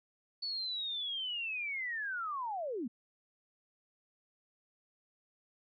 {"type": "linear sweep", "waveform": "sine", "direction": "down", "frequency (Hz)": [4486, 207.7], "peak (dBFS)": -35, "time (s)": [0.42, 2.88], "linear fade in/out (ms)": 10, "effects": []}